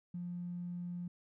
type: tone with tanh clipping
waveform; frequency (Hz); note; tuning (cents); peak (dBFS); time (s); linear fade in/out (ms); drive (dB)
triangle; 175.8; F3; +12; -38; 0.14-1.08; 5; 2
effects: none